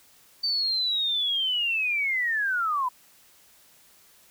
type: linear sweep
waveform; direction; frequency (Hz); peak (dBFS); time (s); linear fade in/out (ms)
sine; down; 4604 to 973; -23; 0.43-2.89; 10
effects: white hiss -57 dBFS RMS until 4.3 s